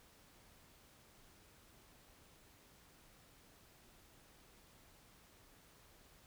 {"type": "silence", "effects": ["pink hiss -65 dBFS RMS until 6.26 s"]}